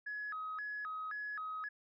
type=tone with vibrato; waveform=sine; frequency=1462 Hz; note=F#6; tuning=21 cents flat; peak=-38 dBFS; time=0.06-1.69 s; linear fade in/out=10 ms; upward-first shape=square; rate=1.9 Hz; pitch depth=250 cents each way; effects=tanh soft clip ceiling -34 dBFS